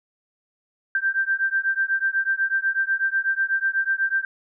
sine beating tone pair, 1568 / 1576.1 Hz, G6 / G6, 0 / +9 cents, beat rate 8.1 Hz, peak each -23 dBFS, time 0.95-4.25 s, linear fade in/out 2 ms, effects none

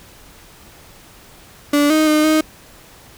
35% pulse tone with pitch steps, 290.3 / 311.3 / 305.5 / 311.8 Hz, D4 / D#4 / D#4 / D#4, -20 / +1 / -32 / +4 cents, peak -10 dBFS, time 1.73-2.41 s, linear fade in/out 5 ms, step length 170 ms, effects pink hiss -44 dBFS RMS until 3.17 s

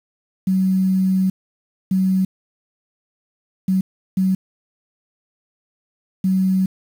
sine tone bursts at uneven times, 188.5 Hz, F#3, 32 cents sharp, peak -14 dBFS, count 5, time 0.47-1.3 / 1.91-2.25 / 3.68-3.81 / 4.17-4.35 / 6.24-6.66 s, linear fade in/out 5 ms, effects 7-bit

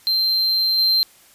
triangle tone with level steps, 4138 Hz, C8, 20 cents flat, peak -15 / -13 dBFS, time 0.07-1.03 s, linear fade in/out 0 ms, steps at 0.78 s, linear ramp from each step 5 ms, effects white hiss -51 dBFS RMS until 1.34 s + resampled to 32000 Hz

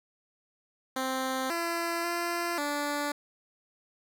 10% pulse tone with pitch steps, 261.7 / 338.5 / 343.7 / 290.7 Hz, C4 / E4 / F4 / D4, 0 / +46 / -28 / -18 cents, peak -21 dBFS, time 0.96-3.12 s, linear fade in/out 5 ms, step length 540 ms, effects none

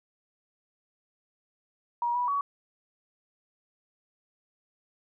sine tone with pitch steps, 953 / 978 / 1129 Hz, A#5 / B5 / C#6, +38 / -17 / +31 cents, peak -25 dBFS, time 2.02-2.41 s, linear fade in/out 2 ms, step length 130 ms, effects none

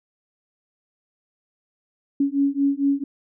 sine beating tone pair, 277.2 / 281.6 Hz, C#4 / C#4, 0 / +27 cents, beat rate 4.4 Hz, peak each -21 dBFS, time 2.2-3.04 s, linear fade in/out 5 ms, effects none

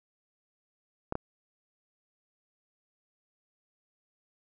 clicks, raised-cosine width 1 ms, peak -17 dBFS, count 2, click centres 1.124 / 1.154 s, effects none

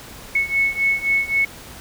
sine beating tone pair, 2200 / 2203.8 Hz, C#7 / C#7, -14 / -11 cents, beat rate 3.8 Hz, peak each -21 / -19 dBFS, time 0.35-1.45 s, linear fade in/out 5 ms, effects pink hiss -39 dBFS RMS until 1.8 s

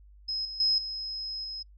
sine tone with level steps, 5120 Hz, D#8, 49 cents sharp, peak -29 / -36 / -22 / -33 / -35 dBFS, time 0.28-1.63 s, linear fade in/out 10 ms, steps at 0.45 / 0.6 / 0.78 / 1.44 s, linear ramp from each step 2 ms, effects noise-tail reverb RT60 0.1 s tail -26 dB re dry + added 50 Hz sine -51 dBFS peak until 1.77 s

